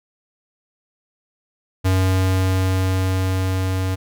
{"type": "tone with level ramp", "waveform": "square", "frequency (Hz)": 93.9, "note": "F#2", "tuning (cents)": 26, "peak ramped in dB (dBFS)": [-15, -20], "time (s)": [1.84, 3.96], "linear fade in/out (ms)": 20, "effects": []}